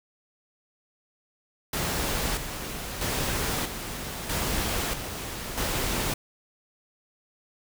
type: noise with tremolo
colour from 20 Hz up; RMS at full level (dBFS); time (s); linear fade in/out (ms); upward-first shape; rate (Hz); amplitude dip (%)
pink; -28; 1.73-6.14; 5; square; 0.78; 55
effects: none